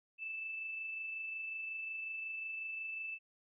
sine tone with amplitude modulation, 2637 Hz, E7, in tune, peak -38 dBFS, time 0.18-3.19 s, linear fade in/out 50 ms, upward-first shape sine, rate 25.5 Hz, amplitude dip 30%, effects none

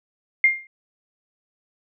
sine tone with exponential decay, 2115 Hz, C7, 18 cents sharp, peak -9 dBFS, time 0.44-0.67 s, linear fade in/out 2 ms, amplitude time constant 50 ms, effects none

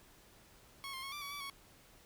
15% pulse tone with pitch steps, 1100 / 1058 / 1096 / 1176 / 1130 / 1152 / 1110 Hz, C#6 / C6 / C#6 / D6 / C#6 / D6 / C#6, -14 / +19 / -20 / +2 / +33 / -34 / +2 cents, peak -36 dBFS, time 0.84-1.498 s, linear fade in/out 0 ms, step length 94 ms, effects pink hiss -62 dBFS RMS until 2.05 s

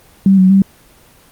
sine tone with pitch steps, 193.7 / 186.9 / 194.3 Hz, G3 / F#3 / G3, -20 / +18 / -15 cents, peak -5 dBFS, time 0.26-0.62 s, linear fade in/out 2 ms, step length 120 ms, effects pink hiss -46 dBFS RMS until 1.31 s + Opus 24 kbps

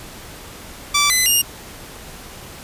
10% pulse tone with pitch steps, 1163 / 2020 / 2830 Hz, D6 / B6 / F7, -17 / +39 / +22 cents, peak -5 dBFS, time 0.94-1.42 s, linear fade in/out 10 ms, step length 160 ms, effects pink hiss -37 dBFS RMS until 2.63 s + resampled to 32000 Hz

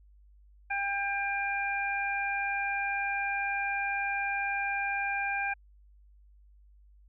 harmonic tone, 798 Hz, G5, 31 cents sharp, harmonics 1 / 2 / 3, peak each -33 / -33 / -33 dBFS, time 0.7-5.54 s, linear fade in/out 10 ms, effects added 50 Hz sine -55 dBFS peak until 7.08 s

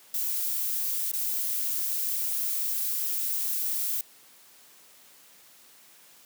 violet noise with dropouts, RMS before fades -29 dBFS, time 0.14-4.01 s, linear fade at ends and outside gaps 2 ms, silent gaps 1.116-1.135 s, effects white hiss -55 dBFS RMS until 6.25 s + high-pass 150 Hz 12 dB/octave

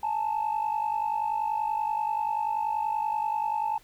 sine tone pair together, 847 / 897.4 Hz, G#5 / A5, +34 / +34 cents, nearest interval minor second, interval 100 cents, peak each -27 dBFS, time 0.03-3.78 s, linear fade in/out 5 ms, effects tanh soft clip ceiling -21 dBFS + pink hiss -58 dBFS RMS until 3.83 s

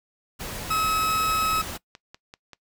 pink noise, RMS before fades -34 dBFS, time 0.39-1.78 s, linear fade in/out 20 ms
40% pulse tone, 1285 Hz, E6, 45 cents flat, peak -21 dBFS, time 0.7-1.62 s, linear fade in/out 10 ms
click train, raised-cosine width 0.2 ms, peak -25 dBFS, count 7, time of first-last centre 1.37-2.533 s, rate 5.16 Hz
effects noise-tail reverb RT60 0.1 s tail -21 dB re dry

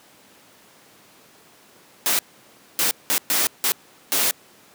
white noise bursts at uneven times, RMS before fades -20 dBFS, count 6, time 2.06-2.19 / 2.79-2.91 / 3.1-3.18 / 3.3-3.47 / 3.64-3.72 / 4.12-4.31 s, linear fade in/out 0 ms, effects pink hiss -51 dBFS RMS until 4.74 s + high-pass 200 Hz 12 dB/octave

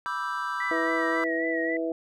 triangle chord, E minor seventh, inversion second, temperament equal with one note detuned, 982.6 / 1174.7 / 1318.5 / 1568 Hz, B5 / D6 / E6 / G6, -9 / 0 / 0 / 0 cents, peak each -32 dBFS, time 0.06-1.24 s, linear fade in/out 0 ms
sine tone with vibrato, 1935 Hz, B6, 36 cents flat, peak -29 dBFS, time 0.6-1.77 s, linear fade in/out 5 ms, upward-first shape sine, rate 3.7 Hz, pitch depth 53 cents each way
harmonic tone, 163.8 Hz, E3, 11 cents flat, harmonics 2 / 3 / 4, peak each -29 / -31 / -32 dBFS, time 0.71-1.92 s, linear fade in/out 2 ms
effects none

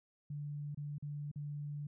sine tone with dropouts, 146.2 Hz, D3, 7 cents flat, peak -39 dBFS, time 0.3-1.87 s, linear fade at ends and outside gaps 5 ms, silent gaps 0.747-0.773 / 0.983-1.024 / 1.315-1.358 s, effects none

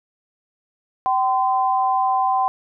sine tone pair together, 769.4 / 1027 Hz, G5 / C6, -33 / -33 cents, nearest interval perfect fourth, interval 500 cents, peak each -18 / -20 dBFS, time 1.06-2.48 s, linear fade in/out 0 ms, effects none

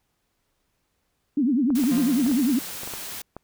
sine tone with vibrato, 261.6 Hz, C4, in tune, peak -18 dBFS, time 1.37-2.59 s, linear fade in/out 5 ms, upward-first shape triangle, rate 10 Hz, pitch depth 300 cents each way
clicks, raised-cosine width 1 ms, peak -22 dBFS, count 9, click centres 1.704 / 1.838 / 1.98 / 2.264 / 2.315 / 2.834 / 2.875 / 2.937 / 3.366 s
white noise, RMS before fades -35 dBFS, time 1.75-3.22 s, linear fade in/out 5 ms
40% pulse tone with exponential decay, 174.61 Hz, F3, in tune, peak -28 dBFS, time 1.91-3.06 s, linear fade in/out 5 ms, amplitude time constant 250 ms
effects pink hiss -73 dBFS RMS until 3.43 s

